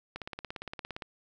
click train, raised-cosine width 0.3 ms, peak -22 dBFS, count 16, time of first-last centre 0.16-1.022 s, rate 17.4 Hz, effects none

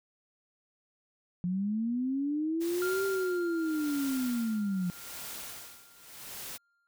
sine linear two-way sweep, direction up then down, 174.1 to 392 to 174.1 Hz, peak -28 dBFS, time 1.44-4.9 s, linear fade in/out 0 ms, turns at 3.05 s
white noise with tremolo, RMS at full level -41 dBFS, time 2.6-6.58 s, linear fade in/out 20 ms, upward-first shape sine, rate 0.83 Hz, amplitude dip 85%
triangle tone with exponential decay, 1396.9 Hz, F6, in tune, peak -31 dBFS, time 2.82-6.87 s, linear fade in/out 0 ms, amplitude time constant 880 ms
effects none

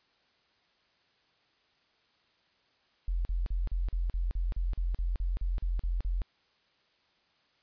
sine tone bursts, 43.46 Hz, F1, 8 cents flat, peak -27 dBFS, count 15, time 3.08-6.218 s, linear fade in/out 0 ms, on 170 ms, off 42 ms, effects white hiss -69 dBFS RMS until 7.62 s + resampled to 11025 Hz

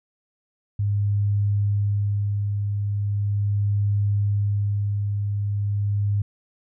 sine tone with tremolo, 102 Hz, G#2, 31 cents flat, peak -18 dBFS, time 0.79-6.22 s, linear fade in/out 5 ms, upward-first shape sine, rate 0.39 Hz, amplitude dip 35%, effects none

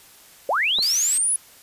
sine linear sweep, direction up, 470.3 to 10590 Hz, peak -18 dBFS, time 0.49-1.36 s, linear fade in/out 2 ms
clicks, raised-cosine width 1 ms, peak -21 dBFS, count 2, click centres 0.786 / 0.791 s
white high-pass noise, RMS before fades -30 dBFS, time 0.82-1.18 s, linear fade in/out 5 ms, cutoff 2200 Hz, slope 12 dB/octave
effects white hiss -49 dBFS RMS until 1.62 s + resampled to 32000 Hz

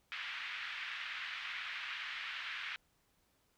pink band-pass noise, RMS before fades -43 dBFS, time 0.12-2.76 s, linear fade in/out 0 ms, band 1500 to 3200 Hz, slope 24 dB/octave, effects pink hiss -75 dBFS RMS until 3.57 s

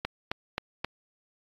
click train, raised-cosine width 0.3 ms, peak -13 dBFS, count 4, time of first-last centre 0.05-0.846 s, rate 3.77 Hz, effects AAC 32 kbps

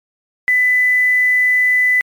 sine tone with quantisation, 1998 Hz, B6, 20 cents sharp, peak -10 dBFS, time 0.48-2.01 s, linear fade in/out 0 ms, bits 6, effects MP3 96 kbps

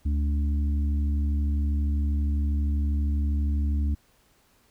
harmonic tone, 72.5 Hz, D2, 22 cents flat, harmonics 1 / 3 / 4, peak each -22 / -35 / -38 dBFS, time 0.05-3.95 s, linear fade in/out 10 ms, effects pink hiss -63 dBFS RMS until 4.7 s

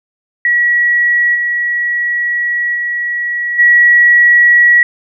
sine tone with level steps, 1924 Hz, B6, 46 cents flat, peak -8 / -12 / -14 / -4 dBFS, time 0.45-4.83 s, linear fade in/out 2 ms, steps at 1.34 / 2.74 / 3.58 s, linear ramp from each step 20 ms, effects none

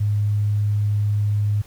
sine tone, 103.83 Hz, G#2, in tune, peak -17 dBFS, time 0-1.62 s, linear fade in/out 10 ms, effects pink hiss -50 dBFS RMS until 1.66 s

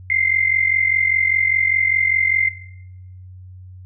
sine tone pair together, 2077 / 2122 Hz, C7 / C7, -13 / +24 cents, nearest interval unison, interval 37 cents, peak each -18 dBFS, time 0.1-2.49 s, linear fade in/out 2 ms, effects noise-tail reverb RT60 0.9 s tail -20 dB re dry + added 92 Hz sine -36 dBFS peak until 3.85 s

